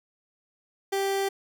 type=tone; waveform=30% pulse; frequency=392 Hz; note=G4; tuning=in tune; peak=-22 dBFS; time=0.92-1.29 s; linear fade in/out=10 ms; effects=none